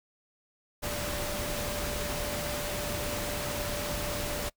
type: tone in noise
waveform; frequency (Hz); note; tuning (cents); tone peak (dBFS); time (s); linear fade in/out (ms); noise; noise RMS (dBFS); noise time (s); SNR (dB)
sine; 587.3; D5; 0; -37; 0.82-4.5; 20; pink; -34; 0.82-4.5; -6
effects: noise-tail reverb RT60 0.1 s tail -23 dB re dry